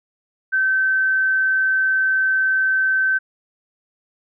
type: tone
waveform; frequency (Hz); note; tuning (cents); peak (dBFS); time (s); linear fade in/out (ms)
sine; 1541; G6; -30; -15; 0.52-3.19; 20
effects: none